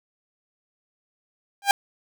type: tone with exponential growth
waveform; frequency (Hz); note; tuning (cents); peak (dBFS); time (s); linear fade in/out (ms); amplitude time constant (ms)
sawtooth; 800; G5; +35; -6; 1.62-1.71; 1; 18
effects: none